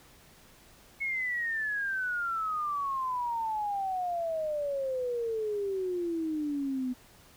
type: exponential sweep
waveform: sine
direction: down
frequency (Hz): 2200 to 248.3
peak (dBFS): -29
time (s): 1-6.94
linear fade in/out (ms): 20
effects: pink hiss -57 dBFS RMS until 7.36 s